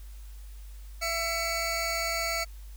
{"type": "tone pair together", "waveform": "20% pulse", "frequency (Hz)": [668, 2247], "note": ["E5", "C#7"], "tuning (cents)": [23, 23], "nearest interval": "octave + major sixth", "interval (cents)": 2100, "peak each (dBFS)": -26, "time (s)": [1.01, 2.45], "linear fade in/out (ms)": 20, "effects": ["added 50 Hz sine -41 dBFS peak until 2.76 s", "white hiss -58 dBFS RMS until 2.76 s"]}